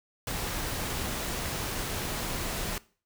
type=noise; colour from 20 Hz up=pink; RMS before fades=-33 dBFS; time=0.27-2.78 s; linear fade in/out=2 ms; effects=noise-tail reverb RT60 0.4 s tail -20 dB re dry